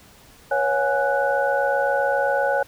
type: tone cluster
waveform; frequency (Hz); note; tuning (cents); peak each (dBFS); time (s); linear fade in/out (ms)
sine; 487.4 / 555 / 715 / 829 / 1482; B4 / C#5 / F5 / G#5 / F#6; -23 / +2 / +41 / -3 / +2; -30 / -21 / -29 / -24 / -25; 0.51-2.63; 5
effects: pink hiss -50 dBFS RMS until 2.67 s